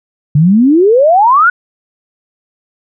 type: exponential sweep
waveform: sine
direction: up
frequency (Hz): 140.4 to 1500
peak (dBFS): -4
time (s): 0.35-1.5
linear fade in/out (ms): 5
effects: none